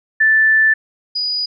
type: tone pair in turn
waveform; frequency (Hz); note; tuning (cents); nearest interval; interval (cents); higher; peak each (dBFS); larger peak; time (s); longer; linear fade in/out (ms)
sine; 1760 / 4927; A6 / D#8; 0 / -18; octave + tritone; 1782; second; -9 / -17; first; 0.2-0.74 / 1.15-1.46; first; 10
effects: none